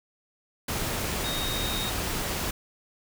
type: tone in noise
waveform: sine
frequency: 3729 Hz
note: A#7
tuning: in tune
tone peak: -32 dBFS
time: 1.24-1.9 s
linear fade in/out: 5 ms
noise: pink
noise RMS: -30 dBFS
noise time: 0.68-2.51 s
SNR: -5 dB
effects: none